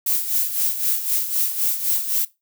violet noise with tremolo, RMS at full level -19 dBFS, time 0.06-2.25 s, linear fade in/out 5 ms, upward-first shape sine, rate 3.9 Hz, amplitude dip 65%, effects noise-tail reverb RT60 0.2 s tail -18 dB re dry

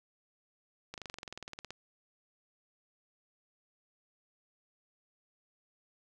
slowing click train, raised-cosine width 0.2 ms, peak -25 dBFS, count 17, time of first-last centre 0.94-1.706 s, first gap 38 ms, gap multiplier 1.03, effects none

